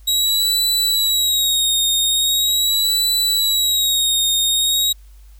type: tone with vibrato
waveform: sawtooth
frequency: 3831 Hz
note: A#7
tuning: 47 cents sharp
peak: -12 dBFS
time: 0.07-4.93 s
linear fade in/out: 10 ms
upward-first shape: sine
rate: 0.41 Hz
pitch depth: 61 cents each way
effects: added 50 Hz sine -40 dBFS peak until 5.39 s + white hiss -57 dBFS RMS until 5.39 s